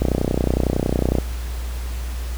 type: click train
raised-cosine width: 2 ms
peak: -5 dBFS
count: 37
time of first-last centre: 0.02-1.185 s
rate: 30.9 Hz
effects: added 60 Hz sine -24 dBFS peak until 2.37 s + pink hiss -38 dBFS RMS until 2.37 s